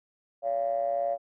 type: ring-modulated tone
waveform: triangle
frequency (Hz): 61.2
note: B1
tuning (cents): -15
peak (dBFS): -20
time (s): 0.42-1.18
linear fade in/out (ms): 50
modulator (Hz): 629
effects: tanh soft clip ceiling -16 dBFS